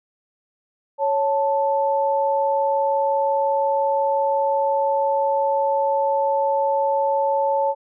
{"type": "tone pair together", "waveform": "sine", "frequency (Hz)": [554.4, 880.1], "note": ["C#5", "A5"], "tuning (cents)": [0, 0], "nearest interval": "minor sixth", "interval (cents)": 800, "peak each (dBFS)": -20, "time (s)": [0.98, 7.75], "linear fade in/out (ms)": 50, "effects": []}